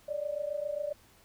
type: tone pair together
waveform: sine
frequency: 572.6 / 600 Hz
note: D5 / D5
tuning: -44 / +37 cents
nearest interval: minor second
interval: 81 cents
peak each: -35 / -34 dBFS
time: 0.08-0.93 s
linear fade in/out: 10 ms
effects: pink hiss -61 dBFS RMS until 1.24 s